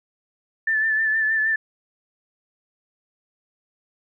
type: tone with vibrato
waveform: sine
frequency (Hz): 1760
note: A6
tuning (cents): 0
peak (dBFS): -18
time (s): 0.67-1.56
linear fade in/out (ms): 5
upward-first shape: sine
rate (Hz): 6.4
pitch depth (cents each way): 33
effects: none